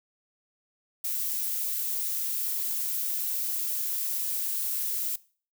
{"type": "noise", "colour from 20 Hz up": "violet", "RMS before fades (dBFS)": -30, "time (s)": [1.04, 5.16], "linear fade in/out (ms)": 5, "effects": ["noise-tail reverb RT60 0.4 s tail -20 dB re dry"]}